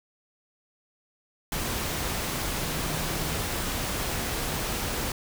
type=tone in noise; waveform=sine; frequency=155.56 Hz; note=D#3; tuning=in tune; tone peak=-36 dBFS; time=2.63-3.43 s; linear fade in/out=2 ms; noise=pink; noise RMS=-30 dBFS; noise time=1.52-5.12 s; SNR=-9 dB; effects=none